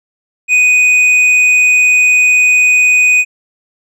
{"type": "tone with hard clipping", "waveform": "sine", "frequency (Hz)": 2489, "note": "D#7", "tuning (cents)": 0, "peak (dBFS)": -7, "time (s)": [0.48, 3.25], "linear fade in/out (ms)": 50, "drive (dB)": 5, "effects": []}